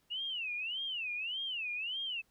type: tone with vibrato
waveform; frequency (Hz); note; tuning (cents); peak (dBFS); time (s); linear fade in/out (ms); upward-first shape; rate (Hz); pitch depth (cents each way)
sine; 2794; F7; 0; -35; 0.1-2.22; 20; sine; 1.7; 250
effects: pink hiss -73 dBFS RMS until 2.3 s